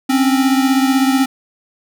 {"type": "beating tone pair", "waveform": "square", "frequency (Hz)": [263.6, 279.6], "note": ["C4", "C#4"], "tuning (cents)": [13, 15], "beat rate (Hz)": 16, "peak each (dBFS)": [-13, -19], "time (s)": [0.09, 1.26], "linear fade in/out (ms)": 10, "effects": []}